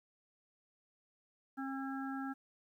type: harmonic tone with a mistuned harmonic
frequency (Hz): 269.1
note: C4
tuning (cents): +49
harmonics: 1 / 3 / 5 / 6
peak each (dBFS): -39 / -46 / -47 / -49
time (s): 1.57-2.34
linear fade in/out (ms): 20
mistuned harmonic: 6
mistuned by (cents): +17
effects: 12-bit